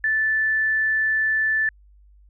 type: tone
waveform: sine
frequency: 1755 Hz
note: A6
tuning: 5 cents flat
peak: -18 dBFS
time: 0.04-1.69 s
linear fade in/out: 2 ms
effects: added 50 Hz sine -49 dBFS peak until 2.29 s